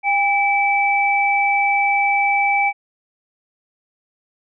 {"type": "tone pair together", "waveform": "sine", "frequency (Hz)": [804.1, 2310], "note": ["G5", "D7"], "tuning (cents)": [44, -29], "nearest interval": "octave + tritone", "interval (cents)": 1827, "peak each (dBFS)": -17, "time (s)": [0.03, 2.73], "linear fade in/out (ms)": 50, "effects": []}